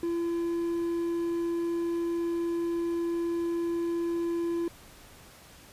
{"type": "tone", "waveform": "triangle", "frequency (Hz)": 339.5, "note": "F4", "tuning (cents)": -49, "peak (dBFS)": -25, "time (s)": [0.03, 4.68], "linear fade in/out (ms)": 2, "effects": ["pink hiss -52 dBFS RMS until 5.72 s", "resampled to 32000 Hz"]}